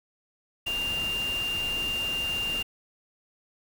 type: tone in noise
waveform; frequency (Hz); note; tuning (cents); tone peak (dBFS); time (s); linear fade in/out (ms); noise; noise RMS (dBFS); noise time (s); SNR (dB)
sine; 2794; F7; 0; -27; 0.66-2.63; 10; pink; -38; 0.66-2.63; +8
effects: none